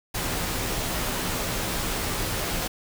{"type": "noise with comb filter", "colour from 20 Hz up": "pink", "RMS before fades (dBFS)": -28, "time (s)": [0.14, 2.68], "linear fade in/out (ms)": 10, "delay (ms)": 14, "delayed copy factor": -0.55, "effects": []}